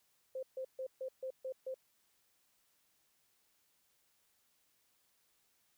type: tone bursts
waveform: sine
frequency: 522 Hz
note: C5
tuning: 4 cents flat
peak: -38 dBFS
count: 7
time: 0.35-1.743 s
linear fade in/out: 5 ms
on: 79 ms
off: 140 ms
effects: white hiss -75 dBFS RMS until 5.77 s